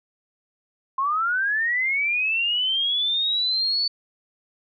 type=linear sweep; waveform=sine; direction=up; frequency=1046.5 to 4500 Hz; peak=-20 dBFS; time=0.98-3.88 s; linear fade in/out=5 ms; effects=none